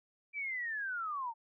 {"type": "linear sweep", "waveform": "sine", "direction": "down", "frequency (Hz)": [2349, 880], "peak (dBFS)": -35, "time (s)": [0.33, 1.34], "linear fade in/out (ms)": 50, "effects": []}